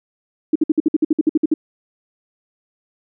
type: tone bursts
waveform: sine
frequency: 311.1 Hz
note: D#4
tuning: in tune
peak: -10 dBFS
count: 13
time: 0.53-1.54 s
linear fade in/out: 5 ms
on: 26 ms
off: 56 ms
effects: none